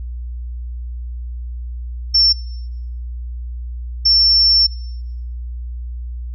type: tone bursts at uneven times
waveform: sine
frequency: 5410 Hz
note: E8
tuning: 44 cents sharp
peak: -9 dBFS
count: 2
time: 2.14-2.33 / 4.05-4.67 s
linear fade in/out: 10 ms
effects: noise-tail reverb RT60 0.9 s tail -25 dB re dry + added 60 Hz sine -24 dBFS peak until 6.34 s